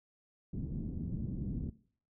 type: low-pass noise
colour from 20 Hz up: white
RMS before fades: -38 dBFS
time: 0.53-1.7 s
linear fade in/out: 5 ms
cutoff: 230 Hz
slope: 24 dB/octave
effects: noise-tail reverb RT60 0.5 s tail -19 dB re dry